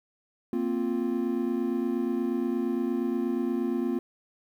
triangle chord, Bb suspended second, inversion none, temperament equal, 233.1 / 261.6 / 349.2 Hz, Bb3 / C4 / F4, 0 / 0 / 0 cents, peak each -28 / -28 / -28 dBFS, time 0.53-3.99 s, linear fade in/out 2 ms, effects 10-bit

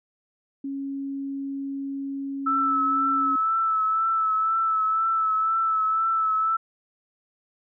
sine tone, 275.4 Hz, C#4, 11 cents flat, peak -28 dBFS, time 0.64-3.36 s, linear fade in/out 5 ms
sine tone with vibrato, 1314 Hz, E6, 6 cents flat, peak -20 dBFS, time 2.46-6.57 s, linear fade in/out 10 ms, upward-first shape triangle, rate 2 Hz, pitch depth 32 cents each way
effects none

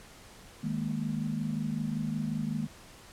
sine chord, D# suspended fourth, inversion none, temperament equal, 155.56 / 207.7 / 233.1 Hz, D#3 / G#3 / A#3, 0 / 0 / 0 cents, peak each -34 dBFS, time 0.63-2.67 s, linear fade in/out 10 ms, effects pink hiss -52 dBFS RMS until 3.12 s + low-pass 11000 Hz 12 dB/octave

